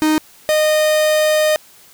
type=tone pair in turn; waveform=45% pulse; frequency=309.7 / 615.1 Hz; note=D#4 / D#5; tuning=-8 / -20 cents; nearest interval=octave; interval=1188 cents; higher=second; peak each=-12 dBFS; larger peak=neither; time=0.02-0.18 / 0.49-1.56 s; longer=second; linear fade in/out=0 ms; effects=white hiss -46 dBFS RMS until 1.93 s